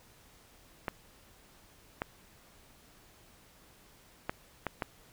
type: clicks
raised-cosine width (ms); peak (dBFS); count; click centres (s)
0.5; -17; 5; 0.882 / 2.019 / 4.295 / 4.667 / 4.822
effects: pink hiss -60 dBFS RMS until 5.12 s